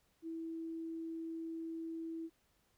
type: tone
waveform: sine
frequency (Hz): 327.2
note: E4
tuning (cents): -13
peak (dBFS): -40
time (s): 0.22-2.3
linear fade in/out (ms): 50
effects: pink hiss -75 dBFS RMS until 2.77 s